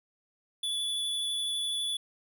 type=tone with vibrato; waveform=square; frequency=3442 Hz; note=A7; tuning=39 cents flat; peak=-30 dBFS; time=0.63-1.97 s; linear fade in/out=5 ms; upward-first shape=sine; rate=12 Hz; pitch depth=9 cents each way; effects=none